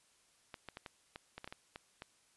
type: clicks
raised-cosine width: 0.3 ms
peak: -29 dBFS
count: 11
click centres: 0.542 / 0.687 / 0.771 / 0.862 / 1.159 / 1.38 / 1.444 / 1.476 / 1.525 / 1.759 / 2.021 s
effects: white hiss -70 dBFS RMS until 2.36 s + resampled to 24000 Hz